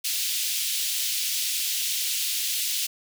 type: high-pass noise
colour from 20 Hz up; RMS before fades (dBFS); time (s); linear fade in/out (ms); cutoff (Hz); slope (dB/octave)
pink; -27; 0.04-2.87; 10; 2900; 24
effects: none